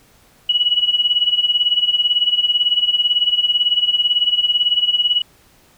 sine tone with tremolo, 2928 Hz, F#7, 19 cents flat, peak -10 dBFS, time 0.49-5.22 s, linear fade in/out 5 ms, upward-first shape sine, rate 18 Hz, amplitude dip 80%, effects pink hiss -52 dBFS RMS until 5.77 s

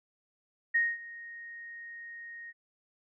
sine tone with ADSR envelope, 1864.7 Hz, A#6, in tune, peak -22 dBFS, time 0.74-2.53 s, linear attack 14 ms, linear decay 220 ms, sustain -20 dB, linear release 35 ms, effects none

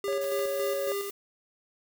square tone with tremolo, 400.8 Hz, G4, 38 cents sharp, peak -30 dBFS, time 0.04-1.1 s, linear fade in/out 2 ms, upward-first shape square, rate 3.6 Hz, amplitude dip 45%
triangle tone, 554.4 Hz, C#5, in tune, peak -27 dBFS, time 0.08-0.92 s, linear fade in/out 0 ms
clicks, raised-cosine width 0.2 ms, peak -26 dBFS, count 3, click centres 0.128 / 0.242 / 0.391 s
blue noise, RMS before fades -42 dBFS, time 0.21-1.11 s, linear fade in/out 5 ms
effects none

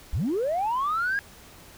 sine linear sweep, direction up, 45.81 to 1661.2 Hz, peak -22 dBFS, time 0.13-1.19 s, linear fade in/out 0 ms, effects tanh soft clip ceiling -20 dBFS + pink hiss -49 dBFS RMS until 1.77 s

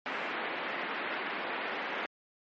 white band-pass noise, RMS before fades -36 dBFS, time 0.06-2.06 s, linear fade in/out 0 ms, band 230 to 2400 Hz, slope 24 dB/octave, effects MP3 32 kbps

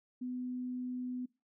sine tone, 250.5 Hz, B3, 25 cents sharp, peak -36 dBFS, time 0.21-1.26 s, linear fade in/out 10 ms, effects noise-tail reverb RT60 0.3 s tail -23 dB re dry

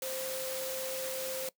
sine tone in noise, 523.3 Hz, C5, in tune, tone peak -37 dBFS, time 0.02-1.49 s, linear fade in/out 2 ms, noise white, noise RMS -39 dBFS, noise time 0.02-1.49 s, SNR -1 dB, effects noise-tail reverb RT60 0.1 s tail -21 dB re dry + high-pass 150 Hz 12 dB/octave

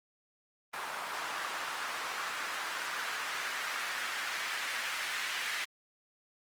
white noise with band-pass filter sweep, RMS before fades -37 dBFS, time 0.73-5.65 s, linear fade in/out 10 ms, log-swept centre 1100 to 1900 Hz, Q 1.5, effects Opus 24 kbps

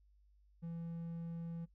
triangle tone, 167.4 Hz, E3, 27 cents sharp, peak -39 dBFS, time 0.62-1.66 s, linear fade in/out 20 ms, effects noise-tail reverb RT60 0.1 s tail -21 dB re dry + added 50 Hz sine -65 dBFS peak until 1.74 s

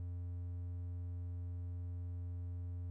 triangle tone, 88.1 Hz, F2, 16 cents sharp, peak -38 dBFS, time 0-2.9 s, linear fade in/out 0 ms, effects none

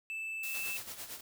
triangle tone, 2637 Hz, E7, in tune, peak -35 dBFS, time 0.1-0.77 s, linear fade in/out 0 ms
blue noise, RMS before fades -42 dBFS, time 0.43-0.8 s, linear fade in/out 5 ms
white noise with tremolo, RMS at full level -42 dBFS, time 0.54-1.21 s, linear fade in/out 5 ms, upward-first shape sine, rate 8.9 Hz, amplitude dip 65%
effects none

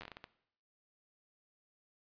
slowing click train, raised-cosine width 0.3 ms, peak -30 dBFS, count 8, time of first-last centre 0.01-0.241 s, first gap 10 ms, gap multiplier 1.39, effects noise-tail reverb RT60 0.7 s tail -17 dB re dry + resampled to 11025 Hz

